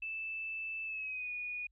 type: tone with pitch glide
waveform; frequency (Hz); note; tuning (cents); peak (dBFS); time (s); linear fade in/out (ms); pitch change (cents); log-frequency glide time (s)
sine; 2637 to 2460; E7 to D#7; 0 to -20; -37; 0.02-1.67; 5; -120; 0.85-1.31
effects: added 50 Hz sine -68 dBFS peak until 1.71 s